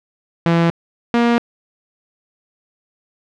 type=tone pair in turn; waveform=sawtooth; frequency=168.1 / 236.4 Hz; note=E3 / A#3; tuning=+34 / +24 cents; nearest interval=tritone; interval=590 cents; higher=second; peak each=-8 dBFS; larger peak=neither; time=0.46-0.7 / 1.14-1.38 s; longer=neither; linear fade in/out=0 ms; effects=low-pass 3000 Hz 12 dB/octave